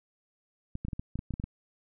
clicks, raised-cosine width 5 ms, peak -22 dBFS, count 11, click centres 0.754 / 0.85 / 0.884 / 0.932 / 0.995 / 1.156 / 1.191 / 1.307 / 1.339 / 1.399 / 1.44 s, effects none

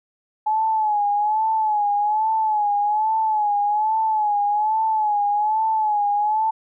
sine tone with vibrato, 850 Hz, G#5, 40 cents sharp, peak -17 dBFS, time 0.46-6.51 s, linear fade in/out 10 ms, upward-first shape sine, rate 1.2 Hz, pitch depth 68 cents each way, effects none

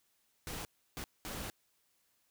pink noise bursts at uneven times, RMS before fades -42 dBFS, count 3, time 0.47-0.65 / 0.97-1.04 / 1.25-1.5 s, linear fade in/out 0 ms, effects white hiss -75 dBFS RMS until 2.3 s

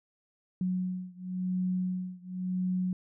sine beating tone pair, 183 / 183.94 Hz, F#3 / F#3, -19 / -10 cents, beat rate 0.94 Hz, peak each -32 / -33 dBFS, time 0.61-2.93 s, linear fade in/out 2 ms, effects none

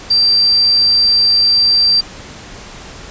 sine tone, 4699 Hz, D8, in tune, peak -8 dBFS, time 0.1-2.01 s, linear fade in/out 10 ms, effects pink hiss -33 dBFS RMS until 3.1 s + resampled to 16000 Hz

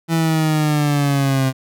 30% pulse linear sweep, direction down, 165.6 to 130.81 Hz, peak -12 dBFS, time 0.08-1.53 s, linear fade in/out 50 ms, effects none

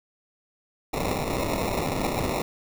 white noise with sample-and-hold, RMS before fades -27 dBFS, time 0.93-2.42 s, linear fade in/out 5 ms, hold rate 1575 Hz, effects none

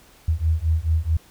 sine beating tone pair, 78.1 / 82.7 Hz, D#2 / E2, +7 / +6 cents, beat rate 4.6 Hz, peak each -21 dBFS, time 0.28-1.17 s, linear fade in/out 5 ms, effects pink hiss -52 dBFS RMS until 1.3 s

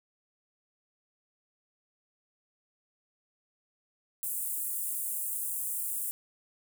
pink high-pass noise, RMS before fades -34 dBFS, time 4.23-6.11 s, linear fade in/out 0 ms, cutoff 8400 Hz, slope 48 dB/octave, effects none

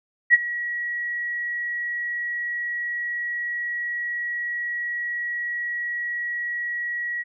sine tone with ADSR envelope, 1917 Hz, A#6, 48 cents sharp, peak -8 dBFS, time 0.3-7.24 s, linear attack 37 ms, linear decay 29 ms, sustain -17 dB, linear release 32 ms, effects none

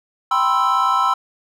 triangle chord, C major seventh, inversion second, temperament equal, 784 / 987.8 / 1046.5 / 1318.5 Hz, G5 / B5 / C6 / E6, 0 / 0 / 0 / 0 cents, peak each -22 / -19 / -18 / -16 dBFS, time 0.31-1.14 s, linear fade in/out 5 ms, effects none

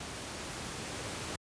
pink noise with level ramp, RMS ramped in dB -41 to -38 dBFS, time 0-1.36 s, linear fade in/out 5 ms, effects high-pass 80 Hz 12 dB/octave + resampled to 22050 Hz

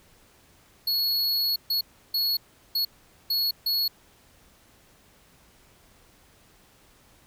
square tone bursts at uneven times, 4354 Hz, C#8, 32 cents flat, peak -23 dBFS, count 6, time 0.87-1.56 / 1.7-1.81 / 2.14-2.37 / 2.75-2.85 / 3.3-3.51 / 3.66-3.88 s, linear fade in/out 5 ms, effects pink hiss -58 dBFS RMS until 7.26 s

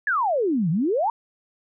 sine exponential two-way sweep, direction down then up, 1760 to 150.6 to 971 Hz, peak -19 dBFS, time 0.07-1.1 s, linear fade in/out 2 ms, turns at 0.7 s, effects none

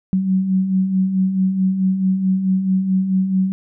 sine beating tone pair, 185 / 189.6 Hz, F#3 / F#3, 0 / +43 cents, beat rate 4.6 Hz, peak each -24 / -15 dBFS, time 0.13-3.52 s, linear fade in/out 0 ms, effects none

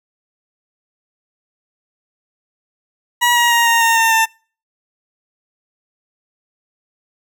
20% pulse tone with pitch steps, 963 / 951.4 / 939.9 / 928.6 / 917.4 / 906.3 / 895.4 Hz, B5 / A#5 / A#5 / A#5 / A#5 / A#5 / A5, -44 / +35 / +14 / -7 / -28 / -49 / +30 cents, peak -6 dBFS, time 3.21-4.26 s, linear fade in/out 20 ms, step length 150 ms, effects noise-tail reverb RT60 0.4 s tail -26 dB re dry

